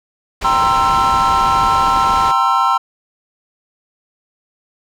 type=low-pass noise; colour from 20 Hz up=pink; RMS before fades=-25 dBFS; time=0.41-2.32 s; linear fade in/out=10 ms; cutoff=5700 Hz; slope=12 dB/octave
type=chord; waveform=triangle; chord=C dominant seventh; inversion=second; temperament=equal with one note detuned; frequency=784 / 932.3 / 1046.5 / 1334.6 Hz; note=G5 / Bb5 / C6 / E6; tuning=0 / 0 / 0 / +21 cents; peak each=-17 / -16 / -14 / -14 dBFS; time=0.44-2.78 s; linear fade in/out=10 ms
effects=none